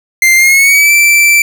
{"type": "tone with pitch glide", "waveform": "45% pulse", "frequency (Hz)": [2093, 2336], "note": ["C7", "D7"], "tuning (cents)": [0, -10], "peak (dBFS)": -4, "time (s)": [0.22, 1.42], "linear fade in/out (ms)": 2, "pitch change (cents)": 190, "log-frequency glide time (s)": [0.36, 0.92], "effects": ["7-bit"]}